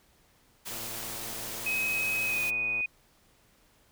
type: noise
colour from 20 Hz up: white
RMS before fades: -38 dBFS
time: 0.65-2.51 s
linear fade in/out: 20 ms
type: click train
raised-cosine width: 1 ms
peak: -33 dBFS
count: 238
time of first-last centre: 0.71-2.807 s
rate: 113 Hz
type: tone with pitch glide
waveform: sine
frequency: 2542 to 2483 Hz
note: D#7 to D#7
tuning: +36 to -4 cents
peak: -27 dBFS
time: 1.66-2.86 s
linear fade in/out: 5 ms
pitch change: -40 cents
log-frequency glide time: 2.26-2.4 s
effects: pink hiss -64 dBFS RMS until 3.91 s